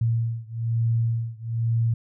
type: beating tone pair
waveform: sine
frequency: 114.7 / 115.8 Hz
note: A#2 / A#2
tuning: -28 / -11 cents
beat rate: 1.1 Hz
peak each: -24 / -25 dBFS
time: 0.01-1.94 s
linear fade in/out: 5 ms
effects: none